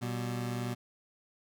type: tone pair together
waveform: 25% pulse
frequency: 121.02 / 192.1 Hz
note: B2 / G3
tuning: -35 / -35 cents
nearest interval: minor sixth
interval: 800 cents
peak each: -30 / -37 dBFS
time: 0.01-0.75 s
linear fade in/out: 20 ms
effects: none